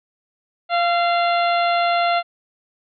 harmonic tone with a mistuned harmonic, 693 Hz, F5, 14 cents flat, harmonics 1 / 2 / 3 / 4 / 5 / 6, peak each -17 / -23 / -27 / -29 / -31 / -33 dBFS, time 0.69-2.23 s, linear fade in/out 50 ms, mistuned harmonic 2, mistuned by -24 cents, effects none

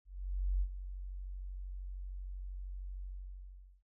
sine tone with ADSR envelope, 46.47 Hz, F#1, 8 cents sharp, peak -28 dBFS, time 0.05-3.83 s, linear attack 560 ms, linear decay 67 ms, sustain -12 dB, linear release 790 ms, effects none

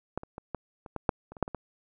clicks, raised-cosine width 1 ms, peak -17 / -27 / -25 / -18 / -29 / -19 / -8 / -30 / -30 / -10 / -24 / -20 dBFS, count 12, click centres 0.176 / 0.234 / 0.381 / 0.547 / 0.862 / 0.963 / 1.092 / 1.32 / 1.368 / 1.427 / 1.479 / 1.547 s, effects none

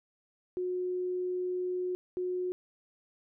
sine tone bursts at uneven times, 363.3 Hz, F#4, 32 cents flat, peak -30 dBFS, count 2, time 0.57-1.95 / 2.17-2.52 s, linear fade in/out 0 ms, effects none

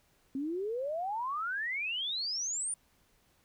sine exponential sweep, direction up, 261.6 to 9500 Hz, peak -32 dBFS, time 0.35-2.74 s, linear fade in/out 2 ms, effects pink hiss -69 dBFS RMS until 3.44 s

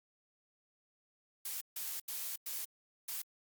blue noise bursts at uneven times, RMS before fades -40 dBFS, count 5, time 1.45-1.61 / 1.76-2 / 2.08-2.36 / 2.46-2.65 / 3.08-3.22 s, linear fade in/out 5 ms, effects Opus 48 kbps

